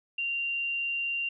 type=tone; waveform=sine; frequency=2772 Hz; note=F7; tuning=14 cents flat; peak=-28 dBFS; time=0.18-1.29 s; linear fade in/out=5 ms; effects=none